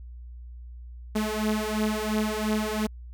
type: beating tone pair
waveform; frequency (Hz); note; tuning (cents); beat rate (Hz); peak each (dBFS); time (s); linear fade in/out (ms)
sawtooth; 213.3 / 216.2; G#3 / A3; +46 / -30; 2.9; -24; 1.15-2.87; 10
effects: added 60 Hz sine -39 dBFS peak until 3.13 s